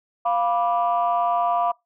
sine chord, B diminished, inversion second, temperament equal with one note detuned, 698.5 / 981.5 / 1174.7 Hz, F5 / B5 / D6, 0 / -11 / 0 cents, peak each -20 / -24 / -25 dBFS, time 0.25-1.72 s, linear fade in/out 10 ms, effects noise-tail reverb RT60 0.2 s tail -25 dB re dry + tanh soft clip ceiling -11 dBFS

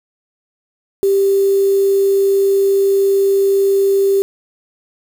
sine tone with quantisation, 393.2 Hz, G4, 5 cents sharp, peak -10 dBFS, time 1.03-4.22 s, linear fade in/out 0 ms, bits 5, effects none

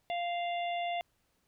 harmonic tone, 696 Hz, F5, 6 cents flat, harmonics 1 / 3 / 4 / 5, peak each -32 / -42 / -44 / -46 dBFS, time 0.1-1.01 s, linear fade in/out 0 ms, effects pink hiss -75 dBFS RMS until 1.47 s

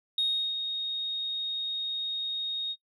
sine tone with ADSR envelope, 3729 Hz, A#7, in tune, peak -22 dBFS, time 0.18-2.76 s, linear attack 3 ms, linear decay 360 ms, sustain -7 dB, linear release 50 ms, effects noise-tail reverb RT60 0.1 s tail -24 dB re dry + tanh soft clip ceiling -20 dBFS

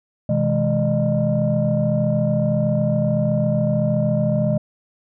sine tone cluster, 126.5 / 160.2 / 208.1 / 607 Hz, B2 / E3 / G#3 / D#5, +42 / -49 / +4 / -43 cents, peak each -21 dBFS, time 0.29-4.58 s, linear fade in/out 5 ms, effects tanh soft clip ceiling -9 dBFS

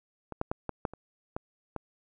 clicks, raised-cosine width 1 ms, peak -24 / -15 / -16 / -18 / -15 / -29 / -19 / -20 dBFS, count 8, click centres 0.323 / 0.414 / 0.515 / 0.693 / 0.852 / 0.936 / 1.365 / 1.763 s, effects none

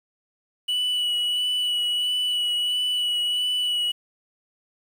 triangle tone with vibrato, 2950 Hz, F#7, 6 cents flat, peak -20 dBFS, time 0.68-3.92 s, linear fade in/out 10 ms, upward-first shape sine, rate 1.5 Hz, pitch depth 16 cents each way, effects 8-bit

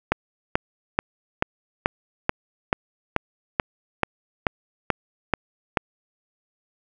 click train, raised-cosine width 0.5 ms, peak -3 dBFS, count 14, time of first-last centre 0.12-5.772 s, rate 2.3 Hz, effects none

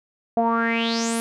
sawtooth tone with low-pass filter sweep, 229.8 Hz, A#3, 25 cents flat, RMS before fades -22 dBFS, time 0.37-1.2 s, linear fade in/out 0 ms, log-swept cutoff 660 to 11000 Hz, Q 7.2, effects none

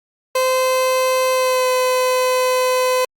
30% pulse tone with pitch glide, 516 to 508.9 Hz, C5 to C5, -24 to -48 cents, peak -12 dBFS, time 0.35-3.05 s, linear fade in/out 5 ms, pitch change -24 cents, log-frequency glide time 1.33-1.68 s, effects Opus 48 kbps

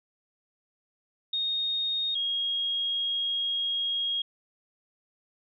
sine tone pair in turn, 3709 / 3273 Hz, A#7 / G#7, -9 / -26 cents, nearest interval major second, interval 217 cents, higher first, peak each -26 dBFS, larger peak neither, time 1.33-2.15 / 2.15-4.22 s, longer second, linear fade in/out 5 ms, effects none

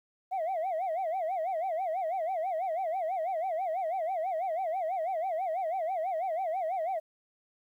sine tone with vibrato, 698.5 Hz, F5, in tune, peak -27 dBFS, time 0.31-7 s, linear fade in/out 20 ms, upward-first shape sine, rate 6.1 Hz, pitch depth 190 cents each way, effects tanh soft clip ceiling -27 dBFS + 11-bit

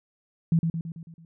sine tone with echo, 164.81 Hz, E3, in tune, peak -17 dBFS, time 0.52-0.59 s, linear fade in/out 2 ms, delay 110 ms, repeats 6, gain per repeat -5 dB, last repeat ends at 1.25 s, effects none

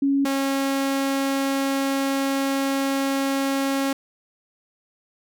sine / sawtooth tone pair in turn, 277.2 / 273.1 Hz, C#4 / C#4, 0 / -26 cents, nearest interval unison, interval 26 cents, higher first, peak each -17 dBFS, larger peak neither, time 0.02-0.25 / 0.25-3.93 s, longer second, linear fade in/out 5 ms, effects none

